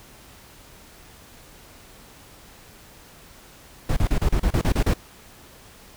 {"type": "noise bursts", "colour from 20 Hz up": "brown", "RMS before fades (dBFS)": -19, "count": 10, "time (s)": [3.89, 4.938], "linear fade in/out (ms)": 5, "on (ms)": 76, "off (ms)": 32, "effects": ["pink hiss -48 dBFS RMS until 5.96 s"]}